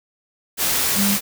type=tone in noise; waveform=sine; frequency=200 Hz; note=G3; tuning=35 cents sharp; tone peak=-18 dBFS; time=0.95-1.18 s; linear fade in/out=50 ms; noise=white; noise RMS=-20 dBFS; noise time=0.57-1.21 s; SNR=-1 dB; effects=none